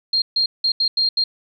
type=tone bursts at uneven times; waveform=sine; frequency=4212 Hz; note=C8; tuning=11 cents sharp; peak=-15 dBFS; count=6; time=0.13-0.22 / 0.36-0.46 / 0.64-0.72 / 0.8-0.88 / 0.97-1.09 / 1.17-1.24 s; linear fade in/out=5 ms; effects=none